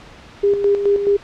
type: tone with tremolo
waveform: sine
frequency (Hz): 403.4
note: G4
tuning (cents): +50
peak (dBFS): -11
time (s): 0.43-1.17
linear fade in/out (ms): 10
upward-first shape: square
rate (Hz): 4.7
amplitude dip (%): 55
effects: pink hiss -41 dBFS RMS until 1.23 s + low-pass 4000 Hz 12 dB/octave